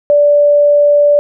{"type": "tone", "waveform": "sine", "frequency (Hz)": 583, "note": "D5", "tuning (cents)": -13, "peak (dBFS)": -5, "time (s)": [0.1, 1.19], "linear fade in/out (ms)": 0, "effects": []}